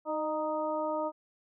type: harmonic tone with a mistuned harmonic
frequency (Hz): 311.1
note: D#4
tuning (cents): 0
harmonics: 1 / 2 / 3 / 4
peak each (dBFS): -37 / -32 / -35 / -39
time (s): 0.05-1.12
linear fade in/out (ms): 50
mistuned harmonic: 2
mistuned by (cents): -26
effects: none